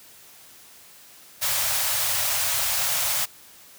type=band-stop noise; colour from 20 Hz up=white; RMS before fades=-24 dBFS; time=1.41-3.26 s; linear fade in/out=20 ms; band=150 to 520 Hz; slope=96 dB/octave; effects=white hiss -49 dBFS RMS until 3.78 s + high-pass 60 Hz 12 dB/octave